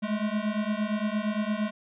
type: beating tone pair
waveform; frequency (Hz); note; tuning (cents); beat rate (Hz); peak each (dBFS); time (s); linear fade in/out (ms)
square; 207.7 / 216.4; G#3 / A3; 0 / -29; 8.7; -30; 0.02-1.71; 20
effects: resampled to 8000 Hz